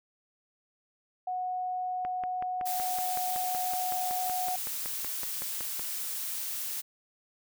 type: tone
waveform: sine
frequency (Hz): 734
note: F#5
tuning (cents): -14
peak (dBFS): -30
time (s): 1.27-4.56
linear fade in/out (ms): 5
type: click train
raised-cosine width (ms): 0.5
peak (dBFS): -25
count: 21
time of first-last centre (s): 2.05-5.795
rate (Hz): 5.34
type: noise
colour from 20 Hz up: blue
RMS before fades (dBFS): -35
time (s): 2.65-6.82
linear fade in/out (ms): 20
effects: none